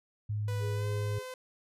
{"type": "tone", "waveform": "sine", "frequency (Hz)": 105.1, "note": "G#2", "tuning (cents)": 21, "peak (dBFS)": -30, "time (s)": [0.29, 1.19], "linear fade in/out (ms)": 10}
{"type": "tone with pitch glide", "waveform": "sawtooth", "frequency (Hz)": [493.9, 511.3], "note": ["B4", "C5"], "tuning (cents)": [0, -40], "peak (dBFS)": -36, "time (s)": [0.48, 1.34], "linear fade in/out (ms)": 2, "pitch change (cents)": 60, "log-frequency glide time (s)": [0.73, 0.86]}
{"type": "tone with tremolo", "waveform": "sine", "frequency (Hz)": 415.3, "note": "G#4", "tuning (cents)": 0, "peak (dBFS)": -38, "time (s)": [0.59, 1.24], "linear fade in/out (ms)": 50, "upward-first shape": "sine", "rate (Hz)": 3.5, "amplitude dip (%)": 35}
{"effects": ["resampled to 32000 Hz"]}